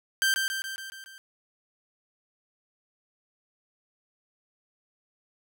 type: tone with echo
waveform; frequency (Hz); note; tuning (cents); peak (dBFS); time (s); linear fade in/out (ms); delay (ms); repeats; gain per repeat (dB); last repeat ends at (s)
sawtooth; 1568; G6; 0; -18; 0.22-0.34; 0; 140; 6; -4; 1.18
effects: none